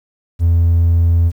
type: tone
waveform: triangle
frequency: 84.6 Hz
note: E2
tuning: 45 cents sharp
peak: -6 dBFS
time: 0.39-1.32 s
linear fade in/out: 50 ms
effects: tanh soft clip ceiling -4 dBFS + 8-bit